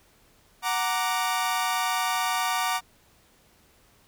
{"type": "chord", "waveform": "sawtooth", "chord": "Gb augmented", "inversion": "none", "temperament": "equal", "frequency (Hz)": [740, 932.3, 1174.7], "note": ["Gb5", "Bb5", "D6"], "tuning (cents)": [0, 0, 0], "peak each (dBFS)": -25, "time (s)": [0.62, 2.81], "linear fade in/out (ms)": 50, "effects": ["pink hiss -60 dBFS RMS until 4.07 s"]}